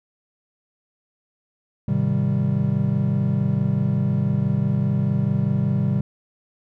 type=chord; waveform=triangle; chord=Ab major seventh; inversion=none; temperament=equal with one note detuned; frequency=104.91 / 130.81 / 155.56 / 196 Hz; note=Ab2 / C3 / Eb3 / G3; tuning=+18 / 0 / 0 / 0 cents; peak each=-25 / -20 / -23 / -21 dBFS; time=1.88-6.01 s; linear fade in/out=5 ms; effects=none